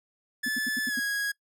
45% pulse tone with pitch glide, 1736 to 1653.8 Hz, A6 to G#6, -24 to -8 cents, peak -27 dBFS, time 0.43-1.32 s, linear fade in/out 10 ms, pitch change -84 cents, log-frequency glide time 0.87-0.96 s
sine tone bursts, 249.4 Hz, B3, 17 cents sharp, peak -31 dBFS, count 6, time 0.46-0.995 s, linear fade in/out 5 ms, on 25 ms, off 77 ms
effects noise-tail reverb RT60 0.1 s tail -22 dB re dry

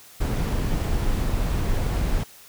brown noise, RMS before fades -23 dBFS, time 0.2-2.24 s, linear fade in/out 10 ms, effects white hiss -48 dBFS RMS until 2.48 s

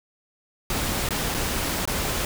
pink noise with dropouts, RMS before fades -26 dBFS, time 0.7-2.25 s, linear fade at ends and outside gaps 1 ms, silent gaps 1.089-1.107 / 1.343-1.347 / 1.854-1.875 s, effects none

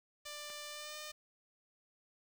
5% pulse tone with pitch glide, 592 to 605.1 Hz, D5 to D#5, +14 to -48 cents, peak -33 dBFS, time 0.25-1.12 s, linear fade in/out 10 ms, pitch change +38 cents, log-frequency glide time 0.69-0.99 s
clicks, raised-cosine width 0.3 ms, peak -43 / -38 dBFS, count 2, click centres 0.497 / 0.502 s
effects 10-bit

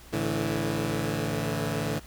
15% pulse chord, A suspended fourth, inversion none, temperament equal with one note detuned, 110 / 144.23 / 164.81 Hz, A2 / D3 / E3, 0 / -31 / 0 cents, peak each -25 dBFS, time 0.12-2 s, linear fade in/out 20 ms, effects added 60 Hz sine -47 dBFS peak until 2.06 s + pink hiss -51 dBFS RMS until 2.06 s

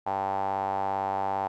sawtooth tone with band-pass filter, 97.6 Hz, G2, 7 cents flat, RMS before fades -29 dBFS, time 0.06-1.48 s, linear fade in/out 10 ms, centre 820 Hz, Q 7.3, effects none

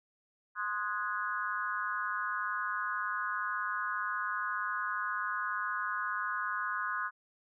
sine chord, Ab dominant seventh, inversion first, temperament equal with one note detuned, 1046.5 / 1244.5 / 1466.4 / 1661.2 Hz, C6 / Eb6 / Gb6 / Ab6, 0 / 0 / -16 / 0 cents, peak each -38 / -37 / -36 / -40 dBFS, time 0.55-7.11 s, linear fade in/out 50 ms, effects none

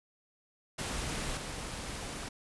pink noise with level steps, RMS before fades -36 / -40 dBFS, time 0.78-2.29 s, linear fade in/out 10 ms, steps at 1.37 s, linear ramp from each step 2 ms, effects resampled to 24000 Hz

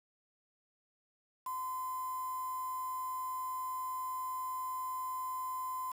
sine tone with quantisation, 1025 Hz, C6, 36 cents flat, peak -36 dBFS, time 1.46-5.92 s, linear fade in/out 5 ms, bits 8, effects none

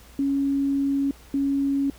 sine tone pair in turn, 277.2 / 277.2 Hz, C#4 / C#4, 0 / 0 cents, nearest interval unison, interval 0 cents, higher neither, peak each -20 dBFS, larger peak neither, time 0.19-1.11 / 1.34-1.9 s, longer first, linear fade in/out 2 ms, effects added 60 Hz sine -48 dBFS peak until 1.98 s + pink hiss -51 dBFS RMS until 1.98 s

